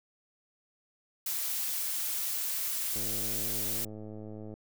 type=noise; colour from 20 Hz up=blue; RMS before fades=-33 dBFS; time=1.26-3.85 s; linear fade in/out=5 ms
type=click train; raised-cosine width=2 ms; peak=-31 dBFS; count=170; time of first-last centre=2.96-4.539 s; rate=107 Hz
effects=none